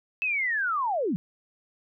sine linear sweep, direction down, 2637 to 153.2 Hz, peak -24 dBFS, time 0.22-1.16 s, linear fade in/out 0 ms, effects none

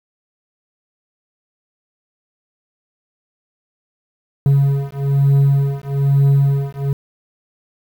triangle beating tone pair, 138.59 / 139.69 Hz, C#3 / C#3, 0 / +14 cents, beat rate 1.1 Hz, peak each -13 dBFS, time 4.46-6.93 s, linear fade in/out 2 ms, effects 7-bit

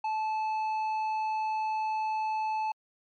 sine tone with tanh clipping, 870 Hz, A5, 20 cents flat, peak -29 dBFS, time 0.04-2.72 s, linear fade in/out 5 ms, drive 7 dB, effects MP3 64 kbps

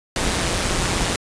pink noise with amplitude modulation, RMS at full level -19 dBFS, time 0.16-1.16 s, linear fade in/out 2 ms, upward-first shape sine, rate 177 Hz, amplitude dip 50%, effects resampled to 22050 Hz

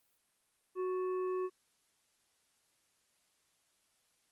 harmonic tone with a mistuned harmonic, 369.8 Hz, F#4, 1 cent flat, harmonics 1 / 3 / 5 / 7, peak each -33 / -43 / -59 / -60 dBFS, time 0.75-1.5 s, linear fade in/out 50 ms, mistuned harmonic 5, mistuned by -90 cents, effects white hiss -75 dBFS RMS until 4.31 s + Opus 32 kbps

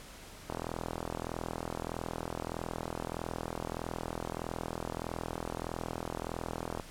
click train, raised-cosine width 1 ms, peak -21 dBFS, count 263, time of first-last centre 0.5-6.798 s, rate 41.6 Hz, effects pink hiss -50 dBFS RMS until 6.9 s + low-pass 12000 Hz 12 dB/octave

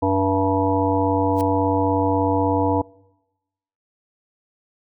harmonic tone, 96.4 Hz, G2, 28 cents flat, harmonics 1 / 3 / 5 / 7 / 9 / 10, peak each -24 / -21 / -23 / -26 / -25 / -25 dBFS, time 0.02-2.82 s, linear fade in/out 10 ms
white noise with exponential growth, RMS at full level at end -34 dBFS, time 1.33-1.41 s, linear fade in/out 0 ms, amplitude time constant 17 ms
effects noise-tail reverb RT60 1.0 s tail -25 dB re dry

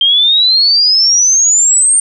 sine exponential sweep, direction up, 3159 to 8870 Hz, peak -6 dBFS, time 0.01-2 s, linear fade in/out 2 ms, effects none

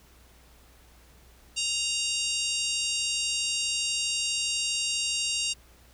harmonic tone, 932.3 Hz, A#5, in tune, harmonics 3 / 4 / 5 / 6 / 7 / 8 / 9 / 10, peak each -30 / -36 / -34 / -36 / -38 / -34 / -41 / -40 dBFS, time 1.56-5.54 s, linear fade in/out 20 ms, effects added 60 Hz sine -56 dBFS peak until 5.93 s + pink hiss -58 dBFS RMS until 5.93 s

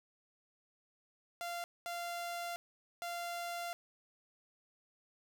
sawtooth tone bursts at uneven times, 692 Hz, F5, 16 cents flat, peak -35 dBFS, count 3, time 1.41-1.64 / 1.86-2.56 / 3.02-3.73 s, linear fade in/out 0 ms, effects none

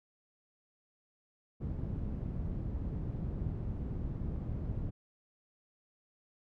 white low-pass noise, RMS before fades -37 dBFS, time 1.6-4.91 s, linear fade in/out 20 ms, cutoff 130 Hz, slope 12 dB/octave, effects none

